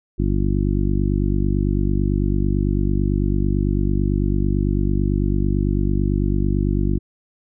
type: harmonic tone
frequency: 49 Hz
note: G1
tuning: in tune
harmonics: 1 / 2 / 3 / 4 / 5 / 6 / 7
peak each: -20 / -23 / -25 / -26 / -27 / -28 / -28 dBFS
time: 0.18-6.99 s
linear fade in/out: 20 ms
effects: none